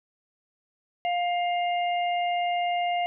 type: harmonic tone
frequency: 704 Hz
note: F5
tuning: 14 cents sharp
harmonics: 1 / 3 / 4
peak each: -24 / -34 / -36 dBFS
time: 1.05-3.06 s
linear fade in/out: 0 ms
effects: none